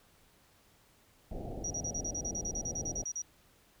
pink low-pass noise, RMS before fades -41 dBFS, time 1.31-3.04 s, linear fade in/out 5 ms, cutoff 790 Hz, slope 96 dB/octave
sine tone bursts, 5770 Hz, F#8, 44 cents flat, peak -34 dBFS, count 16, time 1.64-3.22 s, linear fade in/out 5 ms, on 65 ms, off 36 ms
effects pink hiss -65 dBFS RMS until 3.8 s

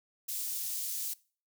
white high-pass noise, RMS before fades -36 dBFS, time 0.28-1.14 s, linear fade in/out 10 ms, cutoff 5400 Hz, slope 12 dB/octave, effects noise-tail reverb RT60 0.4 s tail -22 dB re dry

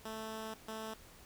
10% pulse tone bursts at uneven times, 220 Hz, A3, in tune, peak -33 dBFS, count 2, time 0.05-0.54 / 0.68-0.94 s, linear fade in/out 5 ms, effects pink hiss -58 dBFS RMS until 1.25 s

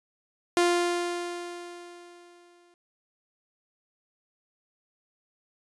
sawtooth tone with exponential decay, 349.2 Hz, F4, in tune, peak -15 dBFS, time 0.57-2.74 s, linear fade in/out 1 ms, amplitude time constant 470 ms, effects resampled to 24000 Hz

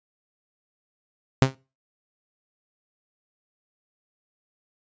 sawtooth tone with exponential decay, 132.7 Hz, C3, 25 cents sharp, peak -7 dBFS, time 1.42-1.55 s, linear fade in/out 0 ms, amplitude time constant 27 ms, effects noise-tail reverb RT60 0.3 s tail -22 dB re dry + resampled to 16000 Hz

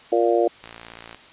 harmonic tone, 116.7 Hz, A#2, 2 cents sharp, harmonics 3 / 4 / 5 / 6, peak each -20 / -21 / -22 / -23 dBFS, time 0.12-0.48 s, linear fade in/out 5 ms
click train, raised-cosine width 0.3 ms, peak -22 dBFS, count 30, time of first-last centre 0.64-1.146 s, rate 57.3 Hz
effects white hiss -47 dBFS RMS until 1.32 s + resampled to 8000 Hz

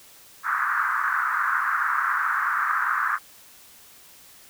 white band-pass noise, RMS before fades -24 dBFS, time 0.43-3.19 s, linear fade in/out 50 ms, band 1100 to 1600 Hz, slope 48 dB/octave, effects white hiss -50 dBFS RMS until 4.49 s

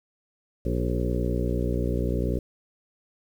harmonic tone with a mistuned harmonic, 60.4 Hz, B1, 38 cents flat, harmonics 1 / 2 / 3 / 4 / 5 / 6 / 7 / 8 / 9, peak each -27 / -30 / -32 / -33 / -34 / -35 / -35 / -36 / -37 dBFS, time 0.65-2.39 s, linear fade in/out 5 ms, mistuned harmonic 6, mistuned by +39 cents, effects 9-bit

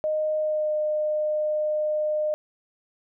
sine tone with pitch glide, 617 to 608.9 Hz, D#5 to D#5, -15 to -38 cents, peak -22 dBFS, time 0.04-2.34 s, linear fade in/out 0 ms, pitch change -23 cents, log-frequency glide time 0.39-0.74 s, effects none

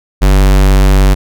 square tone, 48.29 Hz, G1, 25 cents flat, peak -5 dBFS, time 0.21-1.15 s, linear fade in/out 20 ms, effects none

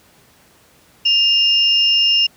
sine tone pair together, 2813 / 5310 Hz, F7 / E8, +12 / +12 cents, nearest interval major seventh, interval 1100 cents, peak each -12 / -18 dBFS, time 1.05-2.27 s, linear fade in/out 10 ms, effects pink hiss -51 dBFS RMS until 2.36 s + high-pass 80 Hz 12 dB/octave

